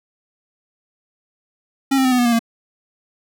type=tone with pitch steps; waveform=square; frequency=271.6 / 264.2 / 256.9 / 249.9 / 243.1 / 236.4 / 230 Hz; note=C#4 / C4 / C4 / B3 / B3 / A#3 / A#3; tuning=-35 / +17 / -32 / +21 / -27 / +24 / -23 cents; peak=-14 dBFS; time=1.91-2.393 s; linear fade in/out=10 ms; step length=69 ms; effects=none